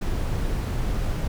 brown noise, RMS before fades -25 dBFS, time 0.01-1.28 s, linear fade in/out 10 ms, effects none

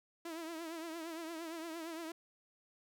sawtooth tone with vibrato, 328.3 Hz, E4, 7 cents flat, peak -38 dBFS, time 0.25-2.12 s, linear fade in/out 5 ms, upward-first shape triangle, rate 8.7 Hz, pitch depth 90 cents each way, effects none

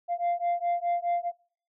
sine beating tone pair, 693 / 697.8 Hz, F5 / F5, -14 / -2 cents, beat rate 4.8 Hz, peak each -26 dBFS, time 0.08-1.32 s, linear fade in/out 50 ms, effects noise-tail reverb RT60 0.5 s tail -25 dB re dry + tanh soft clip ceiling -22 dBFS

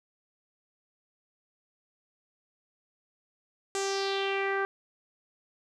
sawtooth tone with low-pass filter sweep, 392 Hz, G4, in tune, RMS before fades -30 dBFS, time 3.75-4.65 s, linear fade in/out 0 ms, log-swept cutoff 7700 to 1500 Hz, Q 3.4, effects none

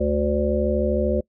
harmonic tone, 73.1 Hz, D2, 7 cents flat, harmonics 1 / 3 / 5 / 7 / 8, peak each -25 / -25 / -25 / -25 / -25 dBFS, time 0-1.21 s, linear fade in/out 10 ms, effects noise-tail reverb RT60 0.1 s tail -23 dB re dry

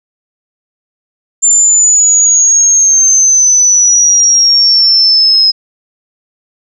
sine exponential sweep, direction down, 7240 to 5100 Hz, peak -4 dBFS, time 1.42-5.52 s, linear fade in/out 20 ms, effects none

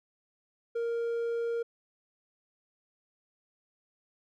sine tone with hard clipping, 466.2 Hz, A#4, in tune, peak -30 dBFS, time 0.75-1.63 s, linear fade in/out 10 ms, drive 3 dB, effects none

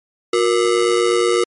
square ring-modulated tone, 416.3 Hz, G#4, 4 cents sharp, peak -11 dBFS, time 0.33-1.44 s, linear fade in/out 5 ms, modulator 54.1 Hz, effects MP3 48 kbps

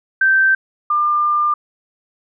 sine tone pair in turn, 1557 / 1198.2 Hz, G6 / D6, -12 / +34 cents, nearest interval perfect fourth, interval 454 cents, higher first, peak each -10 / -13 dBFS, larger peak first, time 0.21-0.55 / 0.9-1.54 s, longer second, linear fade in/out 5 ms, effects none

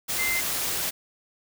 sine tone in noise, 2080 Hz, C7, 11 cents flat, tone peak -25 dBFS, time 0.18-0.41 s, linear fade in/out 20 ms, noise white, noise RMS -28 dBFS, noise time 0.08-0.91 s, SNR 0 dB, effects none

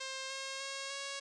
5% pulse tone with pitch steps, 530 / 537.7 / 545.5 / 553.5 Hz, C5 / C5 / C#5 / C#5, +22 / +47 / -28 / -3 cents, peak -28 dBFS, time 0-1.2 s, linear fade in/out 10 ms, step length 300 ms, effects resampled to 24000 Hz

